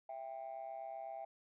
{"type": "ring-modulated tone", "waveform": "triangle", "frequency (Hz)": 64, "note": "C2", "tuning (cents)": -38, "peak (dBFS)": -37, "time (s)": [0.09, 1.25], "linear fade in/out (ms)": 5, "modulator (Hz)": 727, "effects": ["tanh soft clip ceiling -38 dBFS"]}